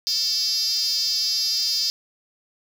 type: tone with high-pass filter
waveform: 5% pulse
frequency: 449.4 Hz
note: A4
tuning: 37 cents sharp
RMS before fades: -23 dBFS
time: 0.07-1.9 s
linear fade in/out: 0 ms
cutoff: 4900 Hz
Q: 9.1
effects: none